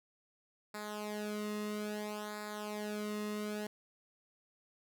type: tone with flanger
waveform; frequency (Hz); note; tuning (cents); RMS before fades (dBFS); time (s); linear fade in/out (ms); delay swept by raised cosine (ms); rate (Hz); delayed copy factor
sawtooth; 210.1; G#3; +20; -40; 0.74-3.67; 5; 0.33 to 1.29; 0.6; -0.8
effects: none